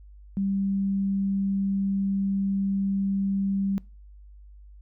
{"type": "tone", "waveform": "sine", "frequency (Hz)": 196, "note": "G3", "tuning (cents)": 0, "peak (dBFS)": -23, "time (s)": [0.37, 3.78], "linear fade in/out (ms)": 0, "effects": ["noise-tail reverb RT60 0.3 s tail -24 dB re dry", "added 50 Hz sine -45 dBFS peak until 4.81 s"]}